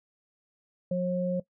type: tone pair together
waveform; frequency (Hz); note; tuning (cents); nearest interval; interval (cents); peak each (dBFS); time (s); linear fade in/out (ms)
sine; 180.4 / 539.9; F#3 / C#5; -44 / -46; octave + perfect fifth; 1898; -28 / -28; 0.91-1.4; 5
effects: noise-tail reverb RT60 0.1 s tail -19 dB re dry